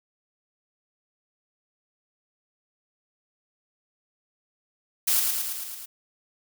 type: noise with echo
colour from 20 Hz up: blue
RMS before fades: -22 dBFS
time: 5.07-5.2 s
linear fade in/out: 10 ms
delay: 110 ms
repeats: 6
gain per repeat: -3 dB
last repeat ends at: 5.86 s
effects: none